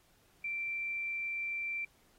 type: tone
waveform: sine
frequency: 2349 Hz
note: D7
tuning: in tune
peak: -34 dBFS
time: 0.44-1.85 s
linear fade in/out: 5 ms
effects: pink hiss -68 dBFS RMS until 2.18 s + AAC 48 kbps